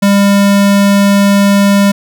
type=tone; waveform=square; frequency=200 Hz; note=G3; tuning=35 cents sharp; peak=-6 dBFS; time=0.02-1.92 s; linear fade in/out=10 ms; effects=none